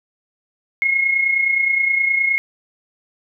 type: tone with amplitude modulation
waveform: sine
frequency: 2161 Hz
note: C#7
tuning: 45 cents flat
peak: -12 dBFS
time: 0.82-2.38 s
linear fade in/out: 0 ms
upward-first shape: sine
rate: 29.6 Hz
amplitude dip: 55%
effects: none